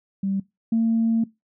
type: tone pair in turn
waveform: sine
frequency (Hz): 194.9 / 226.9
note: G3 / A#3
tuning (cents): -10 / -47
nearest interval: minor third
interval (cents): 263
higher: second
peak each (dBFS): -21 / -16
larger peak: second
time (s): 0.23-0.4 / 0.72-1.24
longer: second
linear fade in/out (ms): 5
effects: noise-tail reverb RT60 0.2 s tail -21 dB re dry + tanh soft clip ceiling -13 dBFS